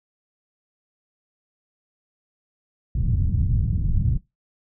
white low-pass noise, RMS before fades -21 dBFS, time 2.95-4.18 s, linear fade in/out 5 ms, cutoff 130 Hz, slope 24 dB/octave, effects noise-tail reverb RT60 0.2 s tail -20 dB re dry

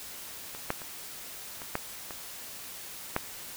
clicks, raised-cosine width 0.5 ms, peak -27 / -12 / -28 / -26 / -13 / -24 / -11 dBFS, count 7, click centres 0.549 / 0.704 / 0.818 / 1.618 / 1.754 / 2.108 / 3.164 s, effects white hiss -43 dBFS RMS until 3.56 s

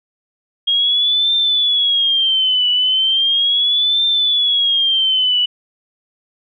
sine tone with vibrato, 3255 Hz, G#7, 36 cents flat, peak -12 dBFS, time 0.67-5.46 s, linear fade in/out 10 ms, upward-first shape triangle, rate 0.37 Hz, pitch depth 170 cents each way, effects none

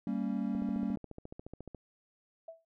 triangle chord, G diminished, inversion none, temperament equal with one note detuned, 196 / 230.3 / 277.2 Hz, G3 / Bb3 / Db4, 0 / -21 / 0 cents, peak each -33 / -33 / -35 dBFS, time 0.07-0.96 s, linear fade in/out 2 ms
click train, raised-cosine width 2 ms, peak -31 dBFS, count 18, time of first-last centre 0.55-1.747 s, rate 14.2 Hz
sine tone with exponential decay, 656 Hz, E5, 9 cents flat, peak -40 dBFS, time 2.48-2.65 s, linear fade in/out 5 ms, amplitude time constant 36 ms
effects none

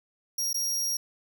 sawtooth tone with dropouts, 5630 Hz, F8, 13 cents sharp, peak -24 dBFS, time 0.38-0.97 s, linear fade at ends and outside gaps 5 ms, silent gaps 0.531-0.543 s, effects none

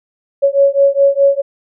sine beating tone pair, 554 / 558.8 Hz, C#5 / C#5, -1 / +14 cents, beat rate 4.8 Hz, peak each -11 dBFS, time 0.42-1.42 s, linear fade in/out 20 ms, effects none

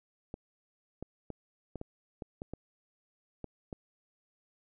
clicks, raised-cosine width 2 ms, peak -26 dBFS, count 10, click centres 0.341 / 1.026 / 1.303 / 1.757 / 1.814 / 2.222 / 2.419 / 2.536 / 3.443 / 3.728 s, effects none

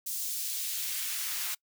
white noise with high-pass filter sweep, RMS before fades -34 dBFS, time 0.06-1.55 s, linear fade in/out 10 ms, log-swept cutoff 6000 to 1200 Hz, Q 0.82, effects noise-tail reverb RT60 0.1 s tail -25 dB re dry

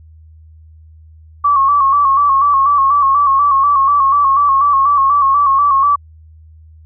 sine tone with vibrato, 1121 Hz, C#6, 19 cents sharp, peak -8 dBFS, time 1.44-5.96 s, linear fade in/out 10 ms, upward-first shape square, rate 4.1 Hz, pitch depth 52 cents each way, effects added 79 Hz sine -38 dBFS peak until 6.85 s

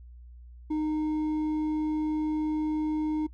sine tone with hard clipping, 307.7 Hz, D#4, 19 cents flat, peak -27 dBFS, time 0.7-3.27 s, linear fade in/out 10 ms, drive 4 dB, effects noise-tail reverb RT60 0.1 s tail -23 dB re dry + added 60 Hz sine -45 dBFS peak until 3.33 s

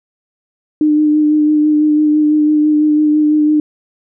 sine tone with vibrato, 302.5 Hz, D#4, 49 cents flat, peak -8 dBFS, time 0.81-3.6 s, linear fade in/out 2 ms, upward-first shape sine, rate 6 Hz, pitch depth 17 cents each way, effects none

